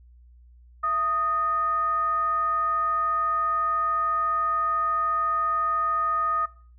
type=tone with frequency modulation; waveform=sine; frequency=1244.5 Hz; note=D#6; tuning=in tune; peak=-22 dBFS; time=0.83-6.46 s; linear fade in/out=10 ms; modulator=573 Hz; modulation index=0.29; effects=noise-tail reverb RT60 0.4 s tail -19 dB re dry + added 60 Hz sine -49 dBFS peak until 6.78 s